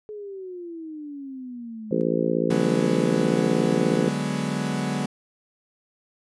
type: exponential sweep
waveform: sine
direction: down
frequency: 428.9 to 204.2 Hz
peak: -33 dBFS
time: 0.09-2.01 s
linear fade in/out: 0 ms
type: harmonic tone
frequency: 56.7 Hz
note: A#1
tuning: 47 cents flat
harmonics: 3 / 4 / 5 / 6 / 7 / 8 / 9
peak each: -28 / -28 / -28 / -28 / -28 / -28 / -28 dBFS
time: 1.91-4.09 s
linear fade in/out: 5 ms
type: chord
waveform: 40% pulse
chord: G# half-diminished seventh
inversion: second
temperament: equal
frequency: 146.83 / 185 / 207.7 / 246.9 Hz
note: D3 / F#3 / G#3 / B3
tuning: 0 / 0 / 0 / 0 cents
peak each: -29 dBFS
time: 2.5-5.06 s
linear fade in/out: 5 ms
effects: resampled to 24000 Hz